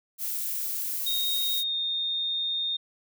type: noise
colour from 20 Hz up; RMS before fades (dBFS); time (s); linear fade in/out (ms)
violet; -31; 0.18-1.64; 50
type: tone with pitch glide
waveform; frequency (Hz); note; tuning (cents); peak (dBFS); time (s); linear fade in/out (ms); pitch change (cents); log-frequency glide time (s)
sine; 3729 to 3665; A#7 to A#7; 0 to -30; -26; 1.06-2.77; 10; -30; 1.55-1.75
effects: none